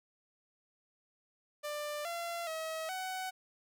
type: tone with pitch steps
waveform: sawtooth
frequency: 593 / 683 / 640 / 749 Hz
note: D5 / F5 / D#5 / F#5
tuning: +17 / -39 / +49 / +21 cents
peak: -33 dBFS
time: 1.63-3.31 s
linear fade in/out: 20 ms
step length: 420 ms
effects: none